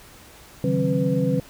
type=tone cluster; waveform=sine; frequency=139.8 / 158.4 / 186.9 / 267.2 / 499.1 Hz; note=C#3 / D#3 / F#3 / C4 / B4; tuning=+15 / +31 / +18 / +36 / +18 cents; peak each=-25 dBFS; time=0.64-1.4 s; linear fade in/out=2 ms; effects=pink hiss -47 dBFS RMS until 1.49 s